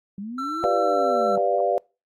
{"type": "linear two-way sweep", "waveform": "sine", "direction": "up then down", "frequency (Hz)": [190.7, 360, 190.7], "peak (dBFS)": -30, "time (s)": [0.18, 1.38], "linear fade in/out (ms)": 2, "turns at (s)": 0.69}
{"type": "tone", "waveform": "triangle", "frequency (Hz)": 1341, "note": "E6", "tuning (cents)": 29, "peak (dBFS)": -25, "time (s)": [0.38, 1.36], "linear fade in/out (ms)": 5}
{"type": "chord", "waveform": "sine", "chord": "G dominant seventh", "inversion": "none", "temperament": "equal", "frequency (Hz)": [392, 493.9, 587.3, 698.5], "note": ["G4", "B4", "D5", "F5"], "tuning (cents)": [0, 0, 0, 0], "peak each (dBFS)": [-27, -25, -23, -23], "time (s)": [0.64, 1.78], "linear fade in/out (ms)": 0}
{"effects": ["noise-tail reverb RT60 0.3 s tail -26 dB re dry", "AAC 48 kbps"]}